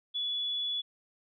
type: tone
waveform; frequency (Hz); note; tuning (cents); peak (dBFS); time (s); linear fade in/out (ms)
sine; 3418; G#7; +49; -30; 0.14-0.82; 20
effects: none